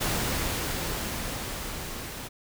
pink noise with level ramp, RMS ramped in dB -27 to -38 dBFS, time 0-2.29 s, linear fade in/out 20 ms, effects none

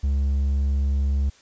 sine tone with hard clipping, 69.3 Hz, C#2, in tune, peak -20 dBFS, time 0.03-1.3 s, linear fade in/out 10 ms, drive 3 dB, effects white hiss -54 dBFS RMS until 1.41 s + resampled to 16000 Hz

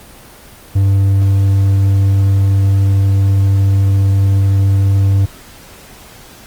triangle tone, 98 Hz, G2, in tune, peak -6 dBFS, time 0.75-5.26 s, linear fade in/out 10 ms, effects pink hiss -38 dBFS RMS until 6.46 s + Opus 24 kbps

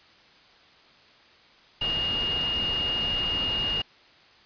sine tone in noise, 2846 Hz, F7, 32 cents sharp, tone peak -25 dBFS, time 1.81-3.82 s, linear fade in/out 5 ms, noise pink, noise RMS -34 dBFS, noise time 1.81-3.82 s, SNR +6 dB, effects white hiss -55 dBFS RMS until 4.45 s + resampled to 11025 Hz

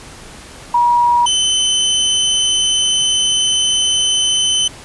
sine / sawtooth tone pair in turn, 959 / 3045 Hz, A#5 / F#7, +49 / +49 cents, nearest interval octave + minor sixth, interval 2000 cents, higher second, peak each -9 dBFS, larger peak neither, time 0.74-1.26 / 1.26-4.68 s, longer second, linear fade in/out 5 ms, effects pink hiss -36 dBFS RMS until 4.84 s + resampled to 24000 Hz

